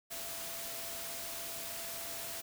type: tone in noise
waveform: sine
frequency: 671 Hz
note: E5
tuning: 31 cents sharp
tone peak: -50 dBFS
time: 0.1-2.42 s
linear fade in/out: 20 ms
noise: white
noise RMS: -42 dBFS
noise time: 0.1-2.42 s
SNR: -11 dB
effects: none